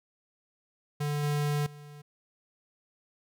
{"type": "tone with level steps", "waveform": "square", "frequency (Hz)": 146.83, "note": "D3", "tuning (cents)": 0, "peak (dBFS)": [-29, -27, -46], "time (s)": [1, 2.02], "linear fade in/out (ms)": 10, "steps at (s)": [1.23, 1.66], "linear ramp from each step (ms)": 5, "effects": []}